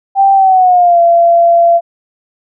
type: tone with pitch glide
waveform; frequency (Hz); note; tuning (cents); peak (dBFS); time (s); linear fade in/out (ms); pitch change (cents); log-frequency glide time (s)
sine; 784 to 682.5; G5 to F5; 0 to -40; -4; 0.15-1.81; 50; -240; 0.34-1
effects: none